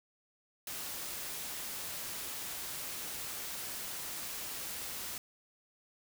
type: noise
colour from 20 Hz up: white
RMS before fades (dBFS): -41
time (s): 0.67-5.18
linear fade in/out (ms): 2
effects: none